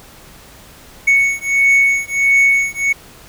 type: beating tone pair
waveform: triangle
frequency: 2217 / 2218.5 Hz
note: C#7 / C#7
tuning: 0 / +1 cents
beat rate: 1.5 Hz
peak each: -12 dBFS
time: 1.07-2.93 s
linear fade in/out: 10 ms
effects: pink hiss -41 dBFS RMS until 3.28 s